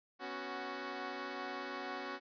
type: chord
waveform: 10% pulse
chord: B suspended second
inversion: none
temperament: equal with one note detuned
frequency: 246.9 / 277.2 / 371.5 Hz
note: B3 / C#4 / F#4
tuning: 0 / 0 / +7 cents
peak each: -40 / -36 / -35 dBFS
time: 0.19-2.2 s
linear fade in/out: 50 ms
effects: resampled to 11025 Hz